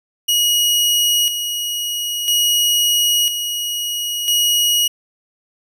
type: tone with tremolo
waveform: sawtooth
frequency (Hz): 2900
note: F#7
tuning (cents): -35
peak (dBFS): -10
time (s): 0.28-4.88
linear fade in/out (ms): 10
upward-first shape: square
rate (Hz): 0.5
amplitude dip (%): 55
effects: none